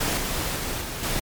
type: noise with level steps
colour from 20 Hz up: pink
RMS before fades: -24 / -27 / -29 / -32 / -26 dBFS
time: 0-1.2 s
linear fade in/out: 10 ms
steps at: 0.17 / 0.56 / 0.81 / 1.03 s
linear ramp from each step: 5 ms
effects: MP3 96 kbps